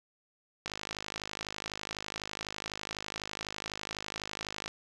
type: click train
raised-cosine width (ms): 0.2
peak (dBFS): -19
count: 210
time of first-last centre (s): 0.66-4.679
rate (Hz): 52
effects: none